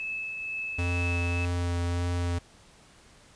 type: tone with tremolo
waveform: sine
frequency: 2607 Hz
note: E7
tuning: 20 cents flat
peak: -30 dBFS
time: 0-1.45 s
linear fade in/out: 0 ms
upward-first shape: triangle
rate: 2.1 Hz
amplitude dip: 35%
type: tone with vibrato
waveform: square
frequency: 87.31 Hz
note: F2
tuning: in tune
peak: -27 dBFS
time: 0.78-2.39 s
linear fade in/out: 10 ms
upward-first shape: sine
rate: 1.7 Hz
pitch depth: 11 cents each way
effects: pink hiss -56 dBFS RMS until 3.35 s + resampled to 22050 Hz